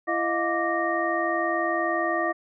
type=tone cluster; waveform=sine; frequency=336.6 / 626 / 706 / 1170 / 1857 Hz; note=E4 / D#5 / F5 / D6 / A#6; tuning=+36 / +10 / +19 / -7 / -7 cents; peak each=-29 dBFS; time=0.07-2.33 s; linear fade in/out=20 ms; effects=none